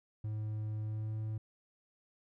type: tone with pitch glide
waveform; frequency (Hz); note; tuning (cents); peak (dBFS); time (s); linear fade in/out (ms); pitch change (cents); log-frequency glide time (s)
triangle; 107.5 to 108.87; A2 to A2; -40 to -18; -33; 0.24-1.38; 5; +22; 0.81-1.15
effects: none